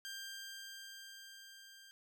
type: tone with level ramp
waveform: 15% pulse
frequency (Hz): 1588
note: G6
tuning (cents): +22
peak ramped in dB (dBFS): -37 to -50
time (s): 0.05-1.91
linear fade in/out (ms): 0
effects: none